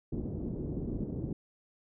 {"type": "low-pass noise", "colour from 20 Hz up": "white", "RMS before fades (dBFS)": -36, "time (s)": [0.12, 1.33], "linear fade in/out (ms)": 5, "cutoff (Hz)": 340, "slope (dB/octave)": 24, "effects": []}